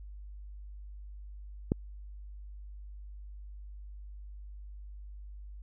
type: click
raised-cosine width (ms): 3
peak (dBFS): -13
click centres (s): 1.719
effects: added 50 Hz sine -43 dBFS peak until 5.62 s